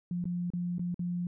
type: tone with dropouts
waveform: sine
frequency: 176 Hz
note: F3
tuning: 14 cents sharp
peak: -30 dBFS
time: 0.11-1.27 s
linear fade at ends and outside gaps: 2 ms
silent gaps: 0.242-0.254 / 0.503-0.535 / 0.783-0.794 / 0.944-0.993 s
effects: none